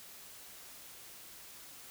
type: silence
effects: white hiss -52 dBFS RMS until 1.9 s